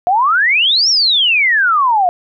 sine exponential two-way sweep, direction up then down, 688 to 5680 to 688 Hz, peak -9 dBFS, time 0.07-2.09 s, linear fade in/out 0 ms, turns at 0.89 s, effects none

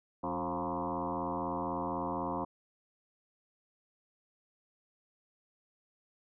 sine tone with frequency modulation, 620 Hz, D#5, 6 cents flat, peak -32 dBFS, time 0.23-2.45 s, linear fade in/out 10 ms, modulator 84 Hz, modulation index 5.5, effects none

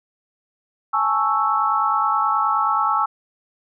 sine chord, A major seventh, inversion third, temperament equal, 830.6 / 880 / 1108.7 / 1318.5 Hz, G#5 / A5 / C#6 / E6, 0 / 0 / 0 / 0 cents, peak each -24 / -24 / -22 / -20 dBFS, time 0.93-3.06 s, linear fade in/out 10 ms, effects none

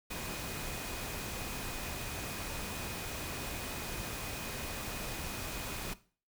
sine tone in noise, 2489 Hz, D#7, in tune, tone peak -49 dBFS, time 0.1-5.94 s, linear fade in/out 10 ms, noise pink, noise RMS -40 dBFS, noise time 0.1-5.94 s, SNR -12 dB, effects noise-tail reverb RT60 0.4 s tail -17 dB re dry

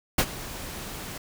pink noise with ADSR envelope, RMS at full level -19 dBFS, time 0.18-1.18 s, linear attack 7 ms, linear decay 61 ms, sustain -18 dB, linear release 5 ms, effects none

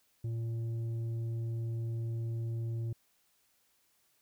sine tone with tanh clipping, 114.9 Hz, A#2, 25 cents flat, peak -34 dBFS, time 0.24-2.93 s, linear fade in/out 5 ms, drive 6 dB, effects white hiss -72 dBFS RMS until 4.21 s

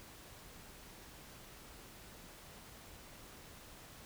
silence, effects pink hiss -55 dBFS RMS until 4.05 s

